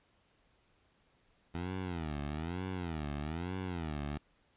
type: tone with vibrato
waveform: 15% pulse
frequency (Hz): 82.41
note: E2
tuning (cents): 0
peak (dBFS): -30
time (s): 1.54-4.18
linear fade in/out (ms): 10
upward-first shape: sine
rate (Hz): 1.1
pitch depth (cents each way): 230
effects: pink hiss -71 dBFS RMS until 4.56 s + resampled to 8000 Hz